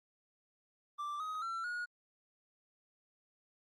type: tone with pitch steps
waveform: triangle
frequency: 1174.7 / 1259 / 1349.4 / 1446.2 Hz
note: D6 / D#6 / E6 / F#6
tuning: 0 / +20 / +40 / -40 cents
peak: -35 dBFS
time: 0.98-1.86 s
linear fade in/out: 20 ms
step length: 220 ms
effects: Opus 32 kbps